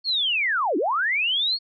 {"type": "linear two-way sweep", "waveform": "sine", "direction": "down then up", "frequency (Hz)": [4435, 269.2, 4435], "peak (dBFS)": -20, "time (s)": [0.04, 1.59], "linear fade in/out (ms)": 50, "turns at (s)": 0.77, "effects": []}